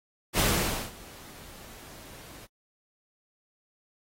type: noise with ADSR envelope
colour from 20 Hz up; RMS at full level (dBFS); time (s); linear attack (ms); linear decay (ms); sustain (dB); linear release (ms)
pink; -24; 0.33-2.47; 62; 520; -24; 27
effects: AAC 48 kbps